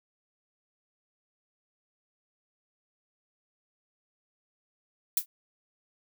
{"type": "noise with exponential decay", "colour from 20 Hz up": "violet", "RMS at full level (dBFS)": -20, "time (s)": [5.17, 5.26], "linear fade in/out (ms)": 2, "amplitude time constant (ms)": 18, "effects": []}